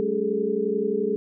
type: tone cluster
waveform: sine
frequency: 194.9 / 217.1 / 282.7 / 406.3 / 437.8 Hz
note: G3 / A3 / C#4 / G#4 / A4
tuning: -10 / -23 / +34 / -38 / -9 cents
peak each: -33 / -30 / -34 / -25 / -26 dBFS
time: 0-1.16 s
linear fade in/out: 0 ms
effects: none